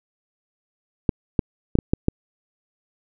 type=clicks; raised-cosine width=3 ms; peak=-4 dBFS; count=6; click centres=1.092 / 1.392 / 1.754 / 1.788 / 1.935 / 2.084 s; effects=none